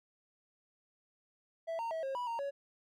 triangle tone with pitch steps, 659 / 920 / 647 / 538 / 980 / 926 / 560 Hz, E5 / A#5 / E5 / C5 / B5 / A#5 / C#5, -1 / -23 / -32 / +48 / -14 / -12 / +18 cents, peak -33 dBFS, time 1.67-2.51 s, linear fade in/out 20 ms, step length 120 ms, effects none

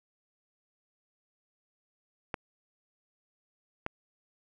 clicks, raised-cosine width 0.5 ms, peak -17 dBFS, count 2, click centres 2.342 / 3.864 s, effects none

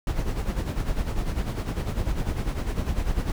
brown noise with tremolo, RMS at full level -24 dBFS, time 0.07-3.32 s, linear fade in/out 2 ms, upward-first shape sine, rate 10 Hz, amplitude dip 65%, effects none

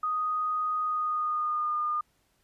sine tone with pitch glide, 1244.5 to 1215.4 Hz, D#6 to D#6, 0 to -41 cents, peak -26 dBFS, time 0.03-2.01 s, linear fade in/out 5 ms, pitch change -41 cents, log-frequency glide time 0.82-1.76 s, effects pink hiss -70 dBFS RMS until 2.43 s + resampled to 32000 Hz

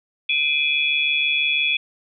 sine tone cluster, 2395 / 2541 / 3387 Hz, D7 / D#7 / G#7, +33 / +36 / +33 cents, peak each -22 dBFS, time 0.29-1.77 s, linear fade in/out 5 ms, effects none

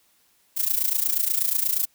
violet noise with amplitude modulation, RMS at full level -20 dBFS, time 0.56-1.86 s, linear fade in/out 20 ms, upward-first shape sine, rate 28.3 Hz, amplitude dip 80%, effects white hiss -63 dBFS RMS until 1.94 s

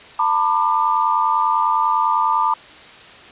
sine tone cluster, 899 / 989 / 1195 Hz, A5 / B5 / D6, +37 / +2 / +30 cents, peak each -19 dBFS, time 0.19-2.54 s, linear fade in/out 5 ms, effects white hiss -41 dBFS RMS until 3.31 s + resampled to 8000 Hz

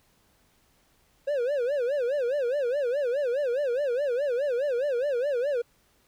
triangle tone with vibrato, 528 Hz, C5, 16 cents sharp, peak -22 dBFS, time 1.27-5.62 s, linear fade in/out 10 ms, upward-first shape sine, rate 4.8 Hz, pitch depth 200 cents each way, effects pink hiss -65 dBFS RMS until 6.07 s

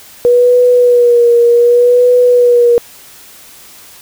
sine tone with vibrato, 483.3 Hz, B4, 38 cents flat, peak -4 dBFS, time 0.25-2.78 s, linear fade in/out 0 ms, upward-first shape sine, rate 0.66 Hz, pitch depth 37 cents each way, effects white hiss -37 dBFS RMS until 4.01 s

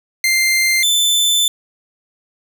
sawtooth tone pair in turn, 2093 / 3527 Hz, C7 / A7, 0 / +3 cents, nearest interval major sixth, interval 903 cents, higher second, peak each -9 dBFS, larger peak neither, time 0.24-0.83 / 0.83-1.48 s, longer second, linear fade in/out 2 ms, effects none

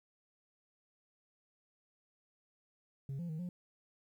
sine tone with pitch steps, 136.7 / 171.9 / 157.2 / 177.9 Hz, C#3 / F3 / D#3 / F3, -24 / -27 / +18 / +32 cents, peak -35 dBFS, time 3.09-3.49 s, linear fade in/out 2 ms, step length 100 ms, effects tanh soft clip ceiling -37 dBFS + 12-bit

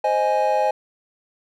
triangle chord, Ab major, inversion first, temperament equal, 523.3 / 622.3 / 830.6 Hz, C5 / Eb5 / Ab5, 0 / 0 / 0 cents, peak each -21 / -20 / -18 dBFS, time 0.04-0.71 s, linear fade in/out 5 ms, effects none

